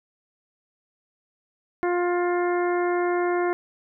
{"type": "harmonic tone", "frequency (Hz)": 352.8, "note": "F4", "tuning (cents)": 18, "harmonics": [1, 2, 3, 4, 5, 6], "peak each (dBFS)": [-22, -28, -32, -34, -36, -38], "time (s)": [1.83, 3.53], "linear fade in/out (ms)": 0, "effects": []}